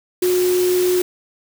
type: tone in noise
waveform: sine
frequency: 362.3 Hz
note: F#4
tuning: 36 cents flat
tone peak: -14 dBFS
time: 0.22-1.02 s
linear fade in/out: 5 ms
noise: white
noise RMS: -27 dBFS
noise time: 0.22-1.02 s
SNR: +10 dB
effects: none